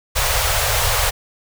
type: band-stop noise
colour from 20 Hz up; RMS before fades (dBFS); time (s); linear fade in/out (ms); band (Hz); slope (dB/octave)
pink; -18; 0.15-1.11; 20; 120 to 480; 48
effects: none